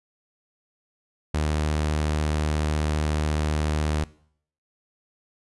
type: tone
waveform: sawtooth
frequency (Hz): 76.2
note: D#2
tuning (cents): -36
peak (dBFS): -18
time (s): 1.34-4.04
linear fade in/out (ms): 5
effects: noise-tail reverb RT60 0.6 s tail -20 dB re dry + resampled to 24000 Hz